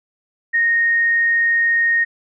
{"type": "tone", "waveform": "sine", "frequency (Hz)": 1857, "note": "A#6", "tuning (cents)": -7, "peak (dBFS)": -13, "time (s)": [0.53, 2.05], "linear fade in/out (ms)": 20, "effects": []}